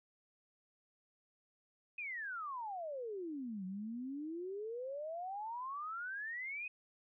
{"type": "exponential two-way sweep", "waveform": "sine", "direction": "down then up", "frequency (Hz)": [2544, 182.1, 2544], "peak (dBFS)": -40, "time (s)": [1.98, 6.68], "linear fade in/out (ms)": 5, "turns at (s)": 3.65, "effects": []}